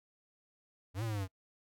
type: exponential two-way sweep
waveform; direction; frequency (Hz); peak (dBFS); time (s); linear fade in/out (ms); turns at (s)
square; up then down; 86.4 to 117.1 to 91.7; -35; 0.94-1.28; 50; 1.03
effects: noise-tail reverb RT60 0.1 s tail -24 dB re dry